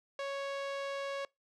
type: tone with low-pass filter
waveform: sawtooth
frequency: 554.4 Hz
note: C#5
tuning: in tune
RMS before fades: -38 dBFS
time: 0.19-1.25 s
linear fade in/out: 2 ms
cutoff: 4500 Hz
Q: 0.76
effects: noise-tail reverb RT60 0.2 s tail -25 dB re dry